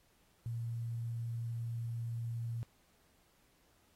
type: tone with quantisation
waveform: sine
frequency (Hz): 116.54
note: A#2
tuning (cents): 0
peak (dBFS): -36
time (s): 0.46-2.63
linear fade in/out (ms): 0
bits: 11
effects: pink hiss -71 dBFS RMS until 3.95 s + AAC 48 kbps